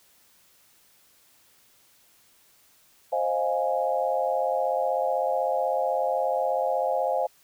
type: chord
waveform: sine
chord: F minor seventh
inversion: second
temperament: equal with one note detuned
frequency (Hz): 526.6 / 622.3 / 698.5 / 830.6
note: C5 / Eb5 / F5 / Ab5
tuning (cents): +11 / 0 / 0 / 0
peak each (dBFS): -27 / -29 / -28 / -29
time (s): 3.12-7.27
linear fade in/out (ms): 10
effects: white hiss -60 dBFS RMS until 7.43 s